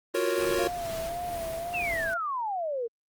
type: chord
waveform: square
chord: Gb major seventh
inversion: third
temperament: equal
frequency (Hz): 349.2 / 370 / 466.2 / 554.4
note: F4 / Gb4 / Bb4 / Db5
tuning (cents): 0 / 0 / 0 / 0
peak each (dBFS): -31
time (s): 0.14-0.68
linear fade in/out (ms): 10
type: noise with tremolo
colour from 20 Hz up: pink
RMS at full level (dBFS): -38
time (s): 0.37-2.14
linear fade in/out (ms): 5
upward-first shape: triangle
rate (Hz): 2.1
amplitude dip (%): 45
type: tone with vibrato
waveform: sine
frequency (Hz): 681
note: F5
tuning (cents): -44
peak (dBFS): -31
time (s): 0.58-2.18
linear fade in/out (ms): 20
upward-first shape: sine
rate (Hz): 1.9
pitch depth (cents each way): 65
type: exponential sweep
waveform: sine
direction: down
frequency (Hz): 2794 to 447.5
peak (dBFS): -28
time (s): 1.73-2.88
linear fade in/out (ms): 20
effects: Opus 24 kbps